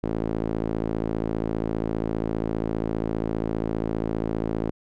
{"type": "tone with band-pass filter", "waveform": "sawtooth", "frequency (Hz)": 55, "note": "A1", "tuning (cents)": 0, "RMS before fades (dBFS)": -27, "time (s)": [0.03, 4.71], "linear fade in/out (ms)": 10, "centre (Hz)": 340, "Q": 1.2, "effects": []}